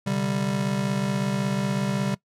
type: chord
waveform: square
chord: C suspended second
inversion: none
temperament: just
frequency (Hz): 130.81 / 147.16 / 196.22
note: C3 / D3 / G3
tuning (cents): 0 / +4 / +2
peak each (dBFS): -30 / -31 / -26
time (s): 0.06-2.15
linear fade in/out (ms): 10
effects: noise-tail reverb RT60 0.1 s tail -21 dB re dry + low-pass 10000 Hz 12 dB/octave